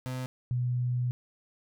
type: tone pair in turn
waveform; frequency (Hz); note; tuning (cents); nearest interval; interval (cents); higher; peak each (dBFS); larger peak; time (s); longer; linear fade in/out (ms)
35% pulse / sine; 128.1 / 123.56; C3 / B2; -36 / +1; minor second; 63; first; -31 / -26; second; 0.06-0.26 / 0.51-1.11; second; 0
effects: none